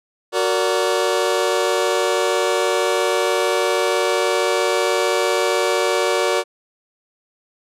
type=chord; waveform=sawtooth; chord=Gb augmented; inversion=none; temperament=just; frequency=370 / 462.5 / 578.1 Hz; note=Gb4 / Bb4 / D5; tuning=0 / -14 / -27 cents; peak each=-17 dBFS; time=0.32-6.44 s; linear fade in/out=50 ms; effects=low-pass 10000 Hz 12 dB/octave